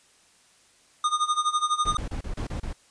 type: tone with tremolo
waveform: square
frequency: 1224 Hz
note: D#6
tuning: 29 cents flat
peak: -20 dBFS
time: 1.04-1.97 s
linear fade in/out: 2 ms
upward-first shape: sine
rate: 12 Hz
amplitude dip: 85%
type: noise bursts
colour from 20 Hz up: brown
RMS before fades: -31 dBFS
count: 7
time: 1.85-2.73 s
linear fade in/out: 5 ms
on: 100 ms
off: 30 ms
effects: white hiss -59 dBFS RMS until 2.9 s + resampled to 22050 Hz